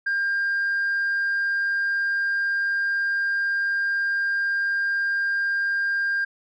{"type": "tone", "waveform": "sine", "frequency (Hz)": 1601, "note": "G6", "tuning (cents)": 36, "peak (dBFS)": -19, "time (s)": [0.06, 6.25], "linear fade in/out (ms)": 10, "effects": ["tanh soft clip ceiling -19 dBFS"]}